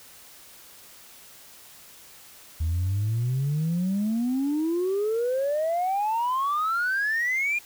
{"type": "exponential sweep", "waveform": "sine", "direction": "up", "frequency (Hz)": [77.78, 2446], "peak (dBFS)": -21, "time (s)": [2.6, 7.59], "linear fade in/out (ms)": 10, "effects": ["tanh soft clip ceiling -20 dBFS", "white hiss -49 dBFS RMS until 7.65 s"]}